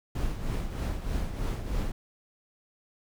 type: noise with tremolo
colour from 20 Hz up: brown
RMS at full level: -28 dBFS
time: 0.15-1.92 s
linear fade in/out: 5 ms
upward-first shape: triangle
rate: 3.2 Hz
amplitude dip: 65%
effects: none